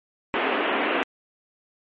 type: band-pass noise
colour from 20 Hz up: pink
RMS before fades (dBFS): -24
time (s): 0.34-1.03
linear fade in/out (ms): 0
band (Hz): 250 to 3000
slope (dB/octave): 48
effects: MP3 32 kbps